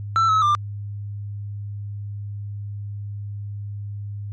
triangle tone with pitch steps, 1334 / 1289 / 1190 Hz, E6 / E6 / D6, +20 / -39 / +22 cents, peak -13 dBFS, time 0.16-0.55 s, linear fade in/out 0 ms, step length 130 ms, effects added 102 Hz sine -28 dBFS peak until 4.32 s + MP3 32 kbps

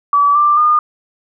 sine tone with pitch steps, 1148 / 1181.6 / 1216.3 Hz, D6 / D6 / D#6, -40 / +10 / -40 cents, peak -8 dBFS, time 0.13-0.79 s, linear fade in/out 2 ms, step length 220 ms, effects none

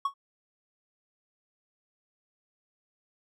triangle tone with exponential decay, 1108.7 Hz, C#6, in tune, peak -20 dBFS, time 0.05-0.14 s, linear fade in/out 5 ms, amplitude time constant 19 ms, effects none

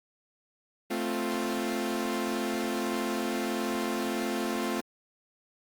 sawtooth chord, F major, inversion first, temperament equal, 220 / 261.6 / 349.2 Hz, A3 / C4 / F4, 0 / 0 / 0 cents, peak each -29 / -30 / -29 dBFS, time 0.9-4.81 s, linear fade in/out 10 ms, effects Opus 32 kbps

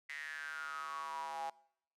square tone with high-pass filter sweep, 74.7 Hz, D2, 30 cents sharp, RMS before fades -43 dBFS, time 0.09-1.5 s, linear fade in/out 5 ms, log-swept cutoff 2000 to 790 Hz, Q 10, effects noise-tail reverb RT60 0.7 s tail -23 dB re dry + low-pass 10000 Hz 12 dB/octave

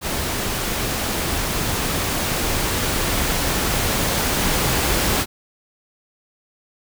pink noise with level ramp, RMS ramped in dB -24 to -19 dBFS, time 0.01-5.26 s, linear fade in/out 50 ms, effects none

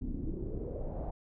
brown noise with low-pass filter sweep, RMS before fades -37 dBFS, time 0.01-1.11 s, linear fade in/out 10 ms, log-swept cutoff 250 to 730 Hz, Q 4.1, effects none

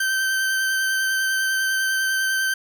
40% pulse tone with vibrato, 1552 Hz, G6, 18 cents flat, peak -19 dBFS, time 0-2.54 s, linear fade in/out 5 ms, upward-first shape triangle, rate 10 Hz, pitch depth 15 cents each way, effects none

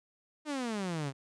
sawtooth exponential sweep, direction down, 311.1 to 130.81 Hz, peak -29 dBFS, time 0.45-1.13 s, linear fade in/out 50 ms, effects resampled to 22050 Hz

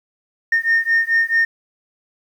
sine beating tone pair, 1826 / 1830.6 Hz, A#6 / A#6, -36 / -32 cents, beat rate 4.6 Hz, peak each -16 dBFS, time 0.52-1.45 s, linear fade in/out 5 ms, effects tanh soft clip ceiling -9 dBFS + 8-bit

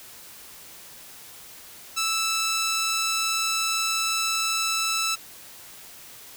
10% pulse tone, 1318.5 Hz, E6, in tune, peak -15 dBFS, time 1.96-5.16 s, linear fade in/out 20 ms, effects white hiss -45 dBFS RMS until 6.36 s

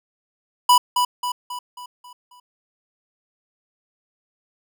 square tone with echo, 986 Hz, B5, 3 cents flat, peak -11 dBFS, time 0.69-0.78 s, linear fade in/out 5 ms, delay 270 ms, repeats 6, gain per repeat -6 dB, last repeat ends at 2.4 s, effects none

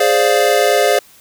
square chord, D half-diminished seventh, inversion second, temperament equal, 415.3 / 523.3 / 587.3 / 698.5 Hz, Ab4 / C5 / D5 / F5, 0 / 0 / 0 / 0 cents, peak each -17 dBFS, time 0-0.99 s, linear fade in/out 5 ms, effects white hiss -46 dBFS RMS until 1.2 s

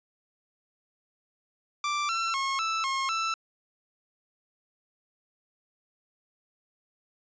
sawtooth tone with pitch steps, 1175 / 1346 / 1085 / 1319 / 1077 / 1326 Hz, D6 / E6 / C#6 / E6 / C6 / E6, +1 / +36 / -37 / +1 / +50 / +10 cents, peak -23 dBFS, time 1.84-3.34 s, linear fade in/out 2 ms, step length 250 ms, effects resampled to 16000 Hz

